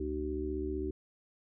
harmonic tone with a mistuned harmonic, 75.6 Hz, D#2, 49 cents flat, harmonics 1 / 3 / 4 / 5, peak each -38 / -45 / -38 / -36 dBFS, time 0-0.91 s, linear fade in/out 5 ms, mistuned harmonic 1, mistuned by -140 cents, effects none

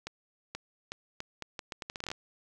accelerating click train, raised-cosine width 0.2 ms, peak -20 dBFS, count 16, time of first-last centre 0.07-2.116 s, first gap 480 ms, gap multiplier 0.77, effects none

